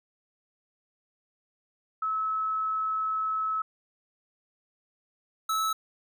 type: tone pair in turn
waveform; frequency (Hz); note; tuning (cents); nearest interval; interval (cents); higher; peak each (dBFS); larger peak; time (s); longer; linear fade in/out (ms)
sine / square; 1296 / 1303.4; E6 / E6; -30 / -20; unison; 10; second; -26; neither; 2.02-3.62 / 5.49-5.73; first; 5
effects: none